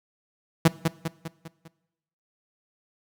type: tone with echo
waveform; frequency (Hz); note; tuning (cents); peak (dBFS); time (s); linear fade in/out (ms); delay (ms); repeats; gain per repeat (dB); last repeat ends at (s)
sawtooth; 163.5; E3; -14; -9; 0.65-0.68; 5; 200; 5; -6; 1.68
effects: noise-tail reverb RT60 0.9 s tail -20 dB re dry